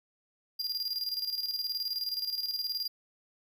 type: tone with tremolo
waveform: square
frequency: 4800 Hz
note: D8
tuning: 37 cents sharp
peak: -30 dBFS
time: 0.59-2.88 s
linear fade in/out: 10 ms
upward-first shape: square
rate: 19 Hz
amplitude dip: 60%
effects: 12-bit